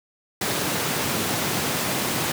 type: high-pass noise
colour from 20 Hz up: pink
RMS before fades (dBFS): -25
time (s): 0.41-2.32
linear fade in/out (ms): 5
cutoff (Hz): 110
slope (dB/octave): 24
effects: none